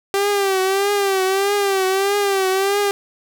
sawtooth tone with vibrato, 392 Hz, G4, in tune, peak -12 dBFS, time 0.14-2.91 s, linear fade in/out 0 ms, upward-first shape triangle, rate 1.6 Hz, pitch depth 83 cents each way, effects none

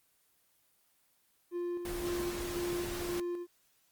triangle tone with tremolo, 350 Hz, F4, 4 cents sharp, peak -31 dBFS, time 1.51-3.47 s, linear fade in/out 50 ms, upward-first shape square, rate 1.9 Hz, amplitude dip 40%
pink noise, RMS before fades -41 dBFS, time 1.85-3.2 s, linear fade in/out 2 ms
effects white hiss -71 dBFS RMS until 3.91 s + Opus 24 kbps

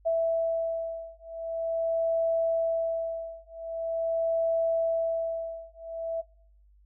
sine beating tone pair, 659.3 / 659.74 Hz, E5 / E5, 0 / +1 cents, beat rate 0.44 Hz, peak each -28 / -28 dBFS, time 0.05-6.22 s, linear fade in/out 20 ms, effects noise-tail reverb RT60 0.6 s tail -25 dB re dry + added 50 Hz sine -56 dBFS peak until 6.85 s

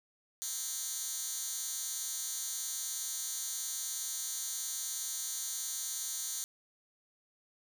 10% pulse tone with high-pass filter, 261 Hz, C4, 4 cents flat, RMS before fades -38 dBFS, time 0.42-6.44 s, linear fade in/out 0 ms, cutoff 6500 Hz, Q 1.7, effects none

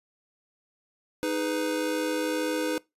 square chord, G# minor, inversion second, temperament just, 311.5 / 415.3 / 498.4 Hz, D#4 / G#4 / B4, +2 / 0 / +16 cents, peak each -30 / -36 / -30 dBFS, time 1.23-2.78 s, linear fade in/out 0 ms, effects noise-tail reverb RT60 0.2 s tail -22 dB re dry + resampled to 32000 Hz

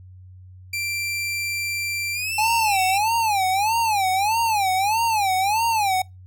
sawtooth tone with pitch glide, 2356 to 2675 Hz, D7 to E7, +5 to +25 cents, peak -21 dBFS, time 0.73-2.98 s, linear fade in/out 5 ms, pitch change +220 cents, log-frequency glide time 2.13-2.34 s
square tone with vibrato, 830.6 Hz, G#5, in tune, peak -19 dBFS, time 2.38-6.02 s, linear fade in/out 5 ms, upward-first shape sine, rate 1.6 Hz, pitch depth 190 cents each way
effects noise-tail reverb RT60 0.2 s tail -23 dB re dry + added 92 Hz sine -41 dBFS peak until 6.26 s

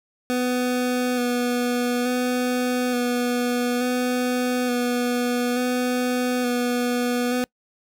25% pulse tone with vibrato, 246.9 Hz, B3, in tune, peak -17 dBFS, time 0.3-7.44 s, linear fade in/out 0 ms, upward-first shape square, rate 0.57 Hz, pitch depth 16 cents each way, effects noise-tail reverb RT60 0.1 s tail -25 dB re dry

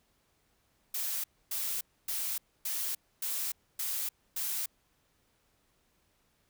blue noise bursts, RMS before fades -34 dBFS, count 7, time 0.94-4.66 s, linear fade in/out 5 ms, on 300 ms, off 270 ms, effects pink hiss -72 dBFS RMS until 6.49 s

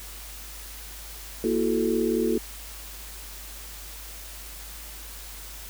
sine tone cluster, 233.6 / 332 / 370.2 / 434.7 Hz, A#3 / E4 / F#4 / A4, +4 / +12 / +1 / -21 cents, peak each -27 dBFS, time 1.44-2.38 s, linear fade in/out 2 ms, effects added 51 Hz sine -42 dBFS peak until 5.69 s + white hiss -42 dBFS RMS until 5.69 s

